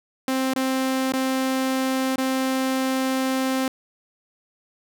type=tone with dropouts; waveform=sawtooth; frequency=262.7 Hz; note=C4; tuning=7 cents sharp; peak=-17 dBFS; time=0.28-3.68 s; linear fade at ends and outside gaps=2 ms; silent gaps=0.537-0.56 / 1.123-1.136 / 2.159-2.181 s; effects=none